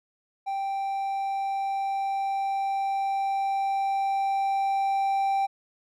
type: tone with level ramp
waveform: triangle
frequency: 784 Hz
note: G5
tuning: in tune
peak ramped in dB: -25 to -20 dBFS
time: 0.46-5.47 s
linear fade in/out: 20 ms
effects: none